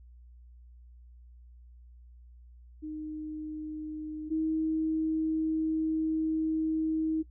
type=tone pair in turn; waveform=sine; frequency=308.1 / 316.9 Hz; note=D#4 / D#4; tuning=-17 / +32 cents; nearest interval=unison; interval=49 cents; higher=second; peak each=-35 / -26 dBFS; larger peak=second; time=2.82-4.3 / 4.3-7.23 s; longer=second; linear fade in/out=20 ms; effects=noise-tail reverb RT60 0.1 s tail -19 dB re dry + added 60 Hz sine -50 dBFS peak until 7.3 s